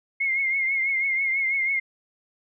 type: tone with vibrato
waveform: sine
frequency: 2145 Hz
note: C7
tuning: 42 cents sharp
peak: -21 dBFS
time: 0.2-1.8 s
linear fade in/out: 10 ms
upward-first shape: triangle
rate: 6.1 Hz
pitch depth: 61 cents each way
effects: none